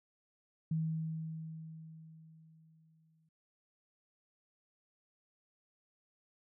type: tone with exponential decay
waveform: sine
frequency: 160 Hz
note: D#3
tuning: 49 cents sharp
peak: -30 dBFS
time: 0.71-3.29 s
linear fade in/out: 5 ms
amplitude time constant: 560 ms
effects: none